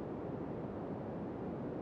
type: band-pass noise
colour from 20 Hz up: pink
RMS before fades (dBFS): -42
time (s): 0-1.81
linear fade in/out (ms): 0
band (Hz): 170 to 520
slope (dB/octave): 12
effects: none